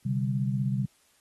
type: chord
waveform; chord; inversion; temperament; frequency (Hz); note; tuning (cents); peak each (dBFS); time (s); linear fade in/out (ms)
sine; C suspended second; none; equal; 130.81 / 146.83 / 196; C3 / D3 / G3; 0 / 0 / 0; -27 / -33 / -30; 0.05-0.86; 10
effects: white hiss -65 dBFS RMS until 1.2 s + AAC 32 kbps